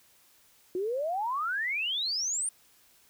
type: exponential sweep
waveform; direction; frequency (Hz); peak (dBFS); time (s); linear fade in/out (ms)
sine; up; 351.7 to 9300; -28; 0.75-2.49; 2
effects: white hiss -62 dBFS RMS until 3.09 s